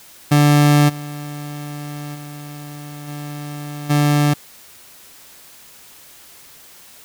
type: tone with level steps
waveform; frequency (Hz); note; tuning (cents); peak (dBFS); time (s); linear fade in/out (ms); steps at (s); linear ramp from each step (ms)
30% pulse; 146.7; D3; -2; -7 / -25 / -29 / -25 / -10; 0.31-4.34; 10; 0.88 / 2.14 / 3.07 / 3.89; 20
effects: white hiss -44 dBFS RMS until 7.04 s